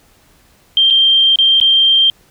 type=tone with dropouts; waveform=sine; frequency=3166 Hz; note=G7; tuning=17 cents sharp; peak=-7 dBFS; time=0.77-2.1 s; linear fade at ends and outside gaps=1 ms; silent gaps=0.902-0.907 / 1.358-1.387 / 1.601-1.613 s; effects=pink hiss -51 dBFS RMS until 2.3 s